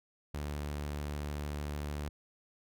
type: tone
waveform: sawtooth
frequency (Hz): 73.42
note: D2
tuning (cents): 0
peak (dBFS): -32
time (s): 0.34-2.09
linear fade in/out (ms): 5
effects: none